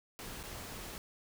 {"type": "noise with dropouts", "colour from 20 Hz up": "pink", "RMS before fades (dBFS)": -45, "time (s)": [0.19, 0.98], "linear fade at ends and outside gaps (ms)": 0, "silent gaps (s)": [0.43, 0.437], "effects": []}